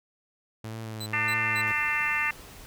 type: tone with vibrato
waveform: sawtooth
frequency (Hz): 110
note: A2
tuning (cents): 0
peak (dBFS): -31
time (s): 0.64-1.72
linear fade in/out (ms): 5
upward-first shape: triangle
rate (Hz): 1.7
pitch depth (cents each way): 40
type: tone bursts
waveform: sawtooth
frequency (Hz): 4013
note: B7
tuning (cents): +27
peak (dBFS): -32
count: 3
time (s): 1-1.618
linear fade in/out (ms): 10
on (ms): 66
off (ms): 210
type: harmonic tone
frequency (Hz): 298.7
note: D4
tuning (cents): +29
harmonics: 3 / 4 / 5 / 6 / 7 / 8 / 9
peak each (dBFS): -37 / -34 / -37 / -29 / -29 / -37 / -31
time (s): 1.13-2.31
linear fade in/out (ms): 5
type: noise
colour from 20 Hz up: pink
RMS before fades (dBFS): -47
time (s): 1.67-2.66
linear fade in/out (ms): 0
effects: none